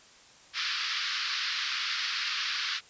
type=band-pass noise; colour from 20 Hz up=white; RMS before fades=-32 dBFS; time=0.53-2.81 s; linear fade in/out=50 ms; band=1200 to 5100 Hz; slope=48 dB/octave; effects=white hiss -55 dBFS RMS until 2.89 s + resampled to 16000 Hz